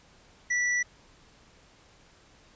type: tone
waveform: square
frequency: 1959 Hz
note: B6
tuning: 15 cents flat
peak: -25 dBFS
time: 0.5-0.83 s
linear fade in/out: 10 ms
effects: pink hiss -58 dBFS RMS until 2.55 s + resampled to 16000 Hz